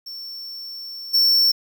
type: tone with level steps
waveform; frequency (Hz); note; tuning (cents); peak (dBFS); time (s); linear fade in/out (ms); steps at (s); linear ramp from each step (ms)
square; 5430; F8; -50; -32 / -14; 0.06-1.52; 10; 1.13; 20
effects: 9-bit